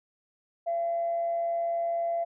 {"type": "tone with amplitude modulation", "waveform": "sine", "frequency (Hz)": 679, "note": "F5", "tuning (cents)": -49, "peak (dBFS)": -24, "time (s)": [0.66, 2.25], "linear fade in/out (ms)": 20, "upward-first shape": "sine", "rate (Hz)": 139, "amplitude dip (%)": 25, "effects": ["tanh soft clip ceiling -21 dBFS"]}